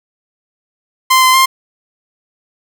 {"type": "tone with pitch steps", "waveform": "sawtooth", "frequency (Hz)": [1040, 1032, 1055], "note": ["C6", "C6", "C6"], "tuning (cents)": [-11, -24, 14], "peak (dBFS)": -3, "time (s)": [1.1, 1.46], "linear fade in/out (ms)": 10, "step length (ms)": 120, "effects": []}